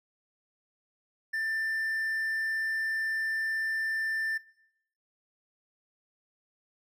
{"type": "tone", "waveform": "triangle", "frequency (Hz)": 1781, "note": "A6", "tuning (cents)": 21, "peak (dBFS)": -27, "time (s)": [1.33, 4.38], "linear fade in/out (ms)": 10, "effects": ["noise-tail reverb RT60 0.8 s tail -22 dB re dry"]}